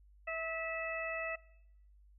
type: harmonic tone with a mistuned harmonic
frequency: 653 Hz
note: E5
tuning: 17 cents flat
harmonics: 1 / 2 / 3 / 4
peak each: -40 / -44 / -41 / -42 dBFS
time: 0.27-1.36 s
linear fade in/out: 10 ms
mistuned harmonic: 2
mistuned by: -15 cents
effects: noise-tail reverb RT60 0.8 s tail -21 dB re dry + added 50 Hz sine -59 dBFS peak until 2.18 s